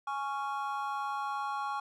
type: chord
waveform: triangle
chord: Db major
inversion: second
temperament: just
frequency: 831.5 / 1108.7 / 1385.9 Hz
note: Ab5 / Db6 / F6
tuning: +2 / 0 / -14 cents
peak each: -34 / -34 / -39 dBFS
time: 0.07-1.8 s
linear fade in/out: 5 ms
effects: none